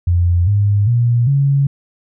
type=tone with pitch steps; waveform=sine; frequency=87.31 / 102.05 / 119.27 / 139.4 Hz; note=F2 / G#2 / A#2 / C#3; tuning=0 / -30 / +40 / +10 cents; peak=-10 dBFS; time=0.07-1.67 s; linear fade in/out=5 ms; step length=400 ms; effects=none